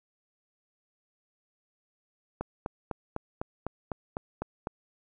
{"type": "click train", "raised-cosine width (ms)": 1, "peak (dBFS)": -18, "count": 10, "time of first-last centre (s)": [2.41, 4.671], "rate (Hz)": 3.98, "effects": []}